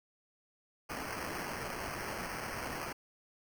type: noise with sample-and-hold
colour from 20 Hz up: white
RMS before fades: -40 dBFS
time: 0.89-2.93 s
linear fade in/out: 10 ms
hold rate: 3675 Hz
effects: none